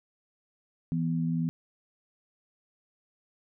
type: tone pair together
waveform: sine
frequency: 164.79 / 246.9 Hz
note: E3 / B3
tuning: 0 / 0 cents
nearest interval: perfect fifth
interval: 700 cents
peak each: -27 / -31 dBFS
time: 0.92-1.49 s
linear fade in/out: 0 ms
effects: none